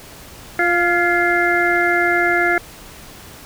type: harmonic tone with a mistuned harmonic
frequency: 349.2 Hz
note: F4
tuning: in tune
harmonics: 1 / 2 / 4 / 5 / 6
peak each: -20 / -20 / -20 / -20 / -20 dBFS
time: 0.59-2.58 s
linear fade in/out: 2 ms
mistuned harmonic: 5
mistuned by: -41 cents
effects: pink hiss -39 dBFS RMS until 3.45 s